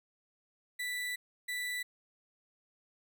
35% pulse tone bursts at uneven times, 1975.5 Hz, B6, in tune, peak -33 dBFS, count 2, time 0.79-1.16 / 1.48-1.83 s, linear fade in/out 10 ms, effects none

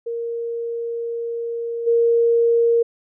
sine tone with level steps, 466.2 Hz, A#4, in tune, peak -23 / -13 dBFS, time 0.06-2.83 s, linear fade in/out 10 ms, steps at 1.86 s, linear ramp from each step 20 ms, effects none

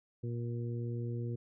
harmonic tone, 118.5 Hz, A#2, 29 cents sharp, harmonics 1 / 2 / 3 / 4, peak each -35 / -44 / -44 / -48 dBFS, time 0.23-1.36 s, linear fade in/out 10 ms, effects none

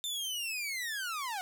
sawtooth linear sweep, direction down, 3600 to 718 Hz, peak -31 dBFS, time 0.04-1.41 s, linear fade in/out 0 ms, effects none

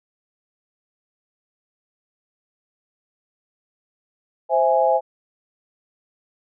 sine chord, C augmented, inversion none, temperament equal, 523.3 / 659.3 / 830.6 Hz, C5 / E5 / G#5, 0 / 0 / 0 cents, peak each -19 dBFS, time 4.49-5.01 s, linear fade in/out 50 ms, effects none

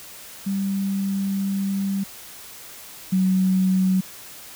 sine tone pair in turn, 196 / 187.47 Hz, G3 / F#3, 0 / +23 cents, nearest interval minor second, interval 77 cents, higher first, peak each -21 / -16 dBFS, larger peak second, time 0.46-2.04 / 3.12-4.01 s, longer first, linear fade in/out 10 ms, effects white hiss -41 dBFS RMS until 4.55 s

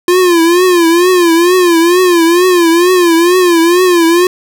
square tone with vibrato, 348.7 Hz, F4, 3 cents flat, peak -6 dBFS, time 0.08-4.27 s, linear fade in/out 2 ms, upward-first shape triangle, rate 2.2 Hz, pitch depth 120 cents each way, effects none

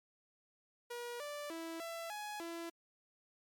sawtooth tone with pitch steps, 479.5 / 586 / 329 / 668 / 838 / 335.9 Hz, A#4 / D5 / E4 / E5 / G#5 / E4, +49 / -4 / -3 / +23 / +15 / +33 cents, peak -38 dBFS, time 0.9-2.7 s, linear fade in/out 10 ms, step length 300 ms, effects MP3 96 kbps

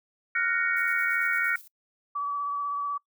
sine chord, Gb major seventh, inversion third, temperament equal with one note detuned, 1396.9 / 1480 / 1864.7 / 2238 Hz, F6 / Gb6 / Bb6 / Db7, 0 / 0 / 0 / +16 cents, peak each -29 dBFS, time 0.35-1.56 s, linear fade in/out 5 ms
violet noise with tremolo, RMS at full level -46 dBFS, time 0.76-1.68 s, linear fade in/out 10 ms, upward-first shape square, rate 8.8 Hz, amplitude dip 50%
sine tone with vibrato, 1146 Hz, D6, 43 cents flat, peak -27 dBFS, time 2.15-2.98 s, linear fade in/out 10 ms, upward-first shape triangle, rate 16 Hz, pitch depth 21 cents each way
effects noise-tail reverb RT60 0.1 s tail -24 dB re dry

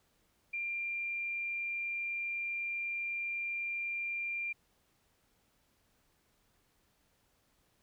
sine tone, 2384 Hz, D7, 25 cents sharp, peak -34 dBFS, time 0.53-4.53 s, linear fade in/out 10 ms, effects pink hiss -73 dBFS RMS until 7.82 s

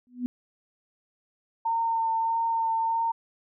sine tone with exponential growth, 246.9 Hz, B3, in tune, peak -22 dBFS, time 0.07-0.26 s, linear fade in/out 0 ms, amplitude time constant 40 ms
sine tone with vibrato, 909 Hz, A#5, 44 cents flat, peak -23 dBFS, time 1.65-3.12 s, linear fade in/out 10 ms, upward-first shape sine, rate 1.6 Hz, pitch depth 14 cents each way
effects none

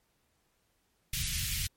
pink band-stop noise, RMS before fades -33 dBFS, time 1.13-1.67 s, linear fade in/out 5 ms, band 140 to 2200 Hz, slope 24 dB/octave, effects pink hiss -74 dBFS RMS until 1.76 s + MP3 64 kbps

